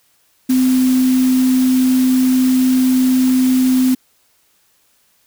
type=tone in noise; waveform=sine; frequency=256.6 Hz; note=C4; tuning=34 cents flat; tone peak=-10 dBFS; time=0.49-3.95 s; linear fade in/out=10 ms; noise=white; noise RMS=-28 dBFS; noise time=0.49-3.95 s; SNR=+15 dB; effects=white hiss -58 dBFS RMS until 5.26 s